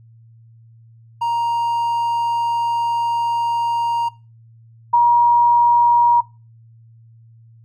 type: tone pair in turn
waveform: triangle / sine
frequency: 937 / 951.7 Hz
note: A#5 / A#5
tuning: +9 / +36 cents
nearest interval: unison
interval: 27 cents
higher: second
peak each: -15 / -9 dBFS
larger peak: second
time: 1.21-4.09 / 4.93-6.21 s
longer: first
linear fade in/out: 10 ms
effects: noise-tail reverb RT60 0.3 s tail -21 dB re dry + added 114 Hz sine -44 dBFS peak until 7.64 s